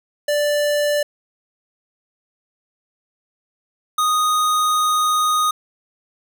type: tone pair in turn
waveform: square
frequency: 587.3 / 1241.7 Hz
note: D5 / D#6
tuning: 0 / -4 cents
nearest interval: octave + minor second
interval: 1296 cents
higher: second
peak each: -17 / -16 dBFS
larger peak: second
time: 0.28-1.03 / 3.98-5.51 s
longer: second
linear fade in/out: 5 ms
effects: none